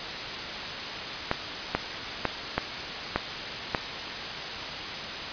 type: clicks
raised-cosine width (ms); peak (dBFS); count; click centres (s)
0.5; -8; 6; 1.314 / 1.75 / 2.253 / 2.58 / 3.16 / 3.748
effects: white hiss -33 dBFS RMS until 5.32 s + resampled to 11025 Hz